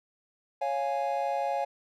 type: chord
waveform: triangle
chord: Db major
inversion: none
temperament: equal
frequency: 554.4 / 698.5 / 830.6 Hz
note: Db5 / F5 / Ab5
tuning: 0 / 0 / 0 cents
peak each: -30 / -30 / -29 dBFS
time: 0.61-1.65 s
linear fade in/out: 10 ms
effects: none